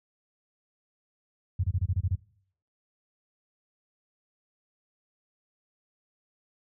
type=tone bursts; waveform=sine; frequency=91.6 Hz; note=F#2; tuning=17 cents flat; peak=-22 dBFS; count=8; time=1.59-2.152 s; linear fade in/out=5 ms; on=44 ms; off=30 ms; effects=noise-tail reverb RT60 0.6 s tail -21 dB re dry + high-pass 60 Hz 12 dB/octave